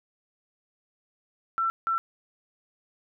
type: tone bursts at uneven times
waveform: sine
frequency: 1343 Hz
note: E6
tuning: 32 cents sharp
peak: -23 dBFS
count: 2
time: 1.58-1.7 / 1.87-1.98 s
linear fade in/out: 0 ms
effects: none